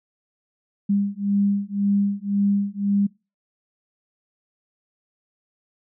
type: beating tone pair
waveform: sine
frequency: 200 / 201.9 Hz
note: G3 / G#3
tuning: +35 / -49 cents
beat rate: 1.9 Hz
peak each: -22 dBFS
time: 0.89-3.07 s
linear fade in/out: 10 ms
effects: noise-tail reverb RT60 0.3 s tail -25 dB re dry